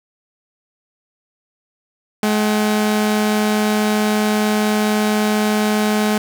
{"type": "tone pair together", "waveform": "sawtooth", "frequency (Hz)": [212.3, 765.3], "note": ["G#3", "G5"], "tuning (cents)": [38, -42], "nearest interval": "octave + minor seventh", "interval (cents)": 2220, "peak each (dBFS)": [-11, -22], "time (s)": [2.23, 6.18], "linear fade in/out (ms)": 2, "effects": []}